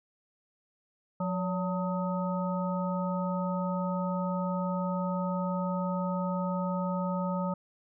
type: harmonic tone with a mistuned harmonic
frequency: 180 Hz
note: F#3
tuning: 47 cents flat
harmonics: 1 / 3 / 5 / 7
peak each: -30 / -35 / -37 / -38 dBFS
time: 1.2-7.54 s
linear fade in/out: 5 ms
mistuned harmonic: 3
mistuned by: +81 cents
effects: none